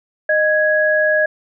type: tone pair together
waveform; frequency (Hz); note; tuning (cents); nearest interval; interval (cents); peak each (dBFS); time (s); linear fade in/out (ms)
sine; 617 / 1663.9; D#5 / G#6; -15 / +3; octave + perfect fourth; 1718; -15; 0.29-1.26; 5
effects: none